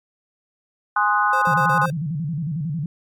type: chord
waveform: sine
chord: Ab dominant seventh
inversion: none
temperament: equal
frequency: 830.6 / 1046.5 / 1244.5 / 1480 Hz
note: Ab5 / C6 / Eb6 / Gb6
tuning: 0 / 0 / 0 / 0 cents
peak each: -21 dBFS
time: 0.96-1.86 s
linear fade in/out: 5 ms
type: tone bursts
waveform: square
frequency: 525 Hz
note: C5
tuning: 6 cents sharp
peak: -28 dBFS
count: 5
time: 1.33-1.902 s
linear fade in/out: 2 ms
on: 88 ms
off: 33 ms
type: tone with vibrato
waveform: sine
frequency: 155.56 Hz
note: D#3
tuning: in tune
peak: -22 dBFS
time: 1.47-2.86 s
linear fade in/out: 2 ms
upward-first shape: square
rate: 11 Hz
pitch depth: 150 cents each way
effects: MP3 96 kbps